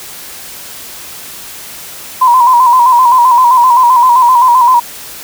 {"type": "tone with vibrato", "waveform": "sine", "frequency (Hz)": 987.8, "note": "B5", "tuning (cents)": 0, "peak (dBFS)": -3, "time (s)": [2.21, 4.8], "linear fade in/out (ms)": 10, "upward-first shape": "square", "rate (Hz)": 7.7, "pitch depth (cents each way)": 62, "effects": ["white hiss -28 dBFS RMS until 5.23 s"]}